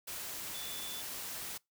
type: tone in noise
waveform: sine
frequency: 3478 Hz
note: A7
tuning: 21 cents flat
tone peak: -45 dBFS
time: 0.54-1.02 s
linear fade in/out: 10 ms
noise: white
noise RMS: -42 dBFS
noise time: 0.07-1.58 s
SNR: -6 dB
effects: noise-tail reverb RT60 0.2 s tail -25 dB re dry